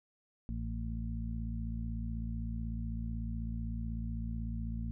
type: harmonic tone with a mistuned harmonic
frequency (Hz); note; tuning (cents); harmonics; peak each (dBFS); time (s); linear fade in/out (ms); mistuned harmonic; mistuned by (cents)
56; A1; +31; 1 / 2 / 3 / 4; -37 / -41 / -46 / -42; 0.49-4.91; 0; 4; +18
effects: none